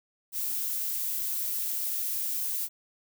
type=noise; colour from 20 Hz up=violet; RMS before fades=-31 dBFS; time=0.32-2.69 s; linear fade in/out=50 ms; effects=none